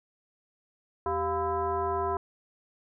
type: tone with frequency modulation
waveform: sine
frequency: 698.5 Hz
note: F5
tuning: in tune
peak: -26 dBFS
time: 1.06-2.17 s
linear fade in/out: 2 ms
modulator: 308 Hz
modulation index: 1.6
effects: none